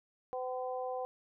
harmonic tone, 254.4 Hz, C4, 48 cents flat, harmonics 2 / 3 / 4, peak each -37 / -39 / -46 dBFS, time 0.33-1.05 s, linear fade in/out 0 ms, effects none

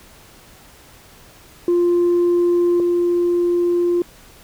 sine tone pair in turn, 349.2 / 349.2 Hz, F4 / F4, 0 / 0 cents, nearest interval unison, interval 0 cents, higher neither, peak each -11 / -13 dBFS, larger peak first, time 1.68-2.8 / 2.8-4.02 s, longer second, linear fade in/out 2 ms, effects tanh soft clip ceiling -11 dBFS + pink hiss -46 dBFS RMS until 4.43 s

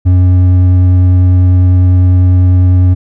sine tone with hard clipping, 91 Hz, F#2, 28 cents flat, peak -5 dBFS, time 0.05-2.95 s, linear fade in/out 20 ms, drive 5 dB, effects none

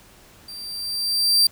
40% pulse tone with level ramp, 4699 Hz, D8, in tune, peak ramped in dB -34 to -11 dBFS, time 0.48-1.47 s, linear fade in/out 5 ms, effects pink hiss -50 dBFS RMS until 1.51 s

